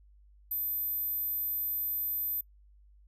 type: tone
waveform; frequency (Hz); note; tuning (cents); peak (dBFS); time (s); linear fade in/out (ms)
sine; 13670; G#9; +49; -30; 0.51-2.41; 5
effects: noise-tail reverb RT60 0.1 s tail -26 dB re dry + added 50 Hz sine -56 dBFS peak until 3.07 s